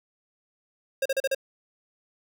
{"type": "tone bursts", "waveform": "square", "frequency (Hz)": 538, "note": "C5", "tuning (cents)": 48, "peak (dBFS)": -23, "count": 5, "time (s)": [1.02, 1.348], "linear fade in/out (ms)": 5, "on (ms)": 36, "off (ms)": 37, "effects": []}